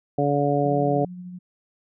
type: harmonic tone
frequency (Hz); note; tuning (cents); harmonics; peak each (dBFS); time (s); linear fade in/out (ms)
143.2; D3; -43; 1 / 2 / 3 / 4 / 5; -25 / -25 / -25 / -25 / -25; 0.18-1.05; 5
type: tone with tremolo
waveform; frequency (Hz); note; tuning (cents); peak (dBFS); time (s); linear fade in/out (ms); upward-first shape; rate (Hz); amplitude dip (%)
sine; 179.8; F#3; -49; -33; 0.64-1.39; 10; sine; 13; 30
effects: none